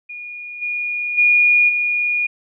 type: tone with level steps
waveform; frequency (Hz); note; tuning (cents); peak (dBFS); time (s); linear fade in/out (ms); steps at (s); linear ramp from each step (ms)
sine; 2439; D#7; -35; -29 / -20 / -10 / -16; 0.09-2.27; 10; 0.61 / 1.17 / 1.68; 20
effects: none